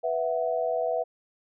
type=chord; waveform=sine; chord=B suspended fourth; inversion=none; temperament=equal; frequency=493.9 / 659.3 / 740 Hz; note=B4 / E5 / F#5; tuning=0 / 0 / 0 cents; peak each=-29 / -27 / -32 dBFS; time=0.03-1.04 s; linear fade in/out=20 ms; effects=none